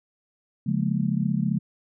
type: chord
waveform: sine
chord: Bb minor seventh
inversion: first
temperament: just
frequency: 139.85 / 174.81 / 209.8 / 233.1 Hz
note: Db3 / F3 / Ab3 / Bb3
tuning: +16 / +2 / +18 / 0 cents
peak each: -27 / -26 / -26 / -31 dBFS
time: 0.66-1.59 s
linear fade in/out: 10 ms
effects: none